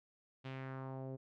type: tone with low-pass filter sweep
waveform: sawtooth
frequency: 132.5 Hz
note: C3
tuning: 22 cents sharp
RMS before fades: -45 dBFS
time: 0.44-1.17 s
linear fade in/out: 20 ms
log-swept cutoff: 3300 to 460 Hz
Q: 1.9
effects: none